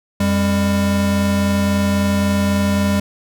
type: tone pair together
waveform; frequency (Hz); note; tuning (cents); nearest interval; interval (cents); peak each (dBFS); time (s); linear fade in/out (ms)
square; 89.1 / 200; F2 / G3; +35 / +35; octave + major second; 1400; -21 / -16; 0.2-3; 5
effects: none